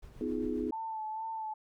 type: noise with tremolo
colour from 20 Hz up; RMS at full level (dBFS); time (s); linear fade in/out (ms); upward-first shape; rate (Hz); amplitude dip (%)
brown; -47; 0.02-0.71; 10; sine; 7.6; 40
type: chord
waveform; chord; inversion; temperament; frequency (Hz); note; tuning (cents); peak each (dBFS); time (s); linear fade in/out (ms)
sine; F half-diminished seventh; second; just; 251.4 / 314.3 / 349.2 / 419.1; Cb4 / Eb4 / F4 / Ab4; +31 / +18 / 0 / +16; -35 / -36 / -39 / -37; 0.21-0.71; 2
type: tone with vibrato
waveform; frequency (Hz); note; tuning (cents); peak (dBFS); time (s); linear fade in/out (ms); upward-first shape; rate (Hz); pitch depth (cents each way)
sine; 880; A5; 0; -35; 0.72-1.54; 10; sine; 2.2; 32
effects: none